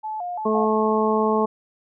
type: tone with vibrato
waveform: sine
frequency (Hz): 784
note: G5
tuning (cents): 0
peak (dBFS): -26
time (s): 0.03-0.66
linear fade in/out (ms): 20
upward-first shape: square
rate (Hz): 2.9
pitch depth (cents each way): 170
type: harmonic tone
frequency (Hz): 217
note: A3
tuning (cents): -24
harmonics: 1 / 2 / 3 / 4 / 5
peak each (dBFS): -23 / -21 / -27 / -25 / -25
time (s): 0.45-1.46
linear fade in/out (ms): 10
effects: none